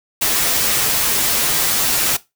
white noise with comb filter, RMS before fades -17 dBFS, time 0.21-2.17 s, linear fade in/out 10 ms, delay 11 ms, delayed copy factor -0.6, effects noise-tail reverb RT60 0.2 s tail -18 dB re dry

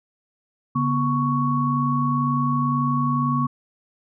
sine tone cluster, 141.5 / 243.5 / 1112 Hz, C#3 / B3 / C#6, +36 / -24 / +5 cents, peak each -23 dBFS, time 0.75-3.47 s, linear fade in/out 10 ms, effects none

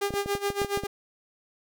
sawtooth tone with tremolo, 402.7 Hz, G4, 47 cents sharp, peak -20 dBFS, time 0.01-0.87 s, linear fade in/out 10 ms, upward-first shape sine, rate 7.1 Hz, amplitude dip 85%
clicks, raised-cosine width 2 ms, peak -19 dBFS, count 9, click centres 0.106 / 0.139 / 0.26 / 0.352 / 0.503 / 0.617 / 0.647 / 0.774 / 0.836 s
effects none

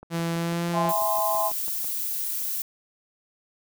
click train, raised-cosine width 1 ms, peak -29 dBFS, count 12, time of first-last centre 0.03-1.845 s, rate 6.06 Hz
sawtooth tone with pitch glide, 167.5 to 171.71 Hz, E3 to F3, +28 to -29 cents, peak -21 dBFS, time 0.1-0.93 s, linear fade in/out 50 ms, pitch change +43 cents, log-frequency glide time 0.35-0.69 s
sine chord, E augmented, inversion none, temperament equal with one note detuned, 659.3 / 830.6 / 1038.1 Hz, E5 / G#5 / B#5, 0 / 0 / -14 cents, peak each -27 dBFS, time 0.72-1.52 s, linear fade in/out 50 ms
violet noise, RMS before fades -29 dBFS, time 0.89-2.62 s, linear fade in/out 2 ms
effects none

